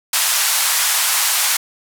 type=band-pass noise; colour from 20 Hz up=white; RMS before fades=-17 dBFS; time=0.13-1.57 s; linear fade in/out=5 ms; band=780 to 13000 Hz; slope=24 dB/octave; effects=none